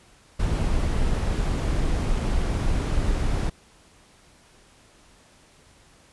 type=noise; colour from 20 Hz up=brown; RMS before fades=-23 dBFS; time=0.39-3.5 s; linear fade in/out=10 ms; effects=pink hiss -55 dBFS RMS until 6.12 s + resampled to 24000 Hz